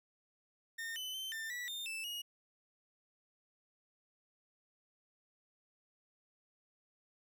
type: tone with pitch steps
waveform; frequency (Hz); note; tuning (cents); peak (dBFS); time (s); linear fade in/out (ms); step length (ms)
40% pulse; 1825 / 3023 / 3089 / 1792 / 1949 / 3627 / 2643 / 2880; A#6 / F#7 / G7 / A6 / B6 / A#7 / E7 / F#7; -37 / +36 / -26 / +31 / -23 / -48 / +4 / -47; -39; 0.78-2.22; 10; 180
effects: 13-bit